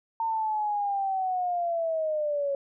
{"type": "linear sweep", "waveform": "sine", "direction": "down", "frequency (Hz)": [910, 552], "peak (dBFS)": -25, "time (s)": [0.2, 2.55], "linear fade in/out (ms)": 2, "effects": []}